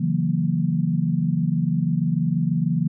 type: chord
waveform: sine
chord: F# dominant seventh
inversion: second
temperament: equal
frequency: 138.59 / 164.81 / 185 / 233.1 Hz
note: C#3 / E3 / F#3 / A#3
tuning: 0 / 0 / 0 / 0 cents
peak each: -26 / -21 / -26 / -27 dBFS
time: 0-2.88 s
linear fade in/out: 10 ms
effects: none